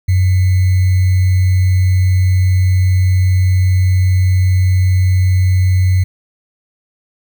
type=tone with sample-and-hold; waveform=sine; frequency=92.5 Hz; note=F#2; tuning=in tune; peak=-8 dBFS; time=0.08-6.04 s; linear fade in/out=10 ms; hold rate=2100 Hz; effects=none